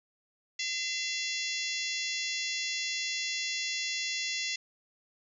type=harmonic tone with a mistuned harmonic; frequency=680 Hz; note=F5; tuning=46 cents flat; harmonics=3 / 4 / 5 / 6 / 7 / 8 / 9 / 10; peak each=-37 / -38 / -39 / -40 / -40 / -41 / -42 / -42 dBFS; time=0.59-4.56 s; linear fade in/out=5 ms; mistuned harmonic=6; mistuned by=+34 cents; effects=none